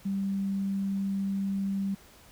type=tone; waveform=sine; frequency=196 Hz; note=G3; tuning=in tune; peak=-27 dBFS; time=0.05-1.95 s; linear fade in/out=10 ms; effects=pink hiss -55 dBFS RMS until 2.31 s